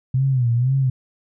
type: tone with vibrato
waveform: sine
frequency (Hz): 126.2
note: B2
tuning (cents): +38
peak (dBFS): -15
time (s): 0.14-0.9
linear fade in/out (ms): 5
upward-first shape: sine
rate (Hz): 2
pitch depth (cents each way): 130
effects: none